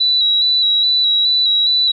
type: tone with vibrato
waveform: sine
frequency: 3923 Hz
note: B7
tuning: 12 cents flat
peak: -11 dBFS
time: 0-1.92 s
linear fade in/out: 10 ms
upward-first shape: square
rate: 2.4 Hz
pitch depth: 22 cents each way
effects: none